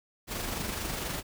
pink noise with amplitude modulation, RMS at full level -33 dBFS, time 0.27-1.23 s, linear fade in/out 50 ms, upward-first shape sine, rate 24.2 Hz, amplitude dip 35%, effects none

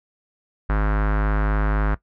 square tone with low-pass filter, 51.91 Hz, G#1, in tune, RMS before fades -20 dBFS, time 0.69-1.95 s, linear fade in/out 10 ms, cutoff 1500 Hz, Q 3.1, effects noise-tail reverb RT60 0.1 s tail -17 dB re dry

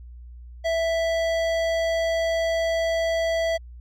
triangle tone with hard clipping, 659.3 Hz, E5, in tune, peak -23 dBFS, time 0.64-3.58 s, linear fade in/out 20 ms, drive 18 dB, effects added 60 Hz sine -39 dBFS peak until 3.8 s

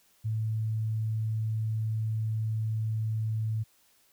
sine tone, 110 Hz, A2, in tune, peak -27 dBFS, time 0.24-3.64 s, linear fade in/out 20 ms, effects white hiss -65 dBFS RMS until 4.12 s

